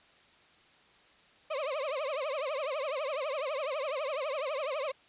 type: tone with vibrato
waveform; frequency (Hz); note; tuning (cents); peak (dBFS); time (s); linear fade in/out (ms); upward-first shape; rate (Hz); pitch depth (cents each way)
35% pulse; 573; D5; -43; -30; 1.5-4.92; 10; triangle; 12; 230
effects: white hiss -61 dBFS RMS until 5.08 s + resampled to 8000 Hz